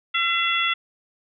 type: harmonic tone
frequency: 678 Hz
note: E5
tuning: 49 cents sharp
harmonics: 2 / 3 / 4 / 5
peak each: -25 / -25 / -25 / -25 dBFS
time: 0.14-0.74 s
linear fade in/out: 10 ms
effects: none